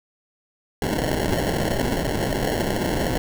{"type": "noise with sample-and-hold", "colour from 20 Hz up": "blue", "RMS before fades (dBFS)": -23, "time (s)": [0.82, 3.18], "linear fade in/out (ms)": 2, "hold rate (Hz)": 1225, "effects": []}